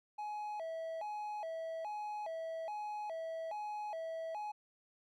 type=tone with vibrato; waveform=triangle; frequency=740 Hz; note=F#5; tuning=in tune; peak=-37 dBFS; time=0.18-4.52 s; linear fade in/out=10 ms; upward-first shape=square; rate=1.2 Hz; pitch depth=220 cents each way; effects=none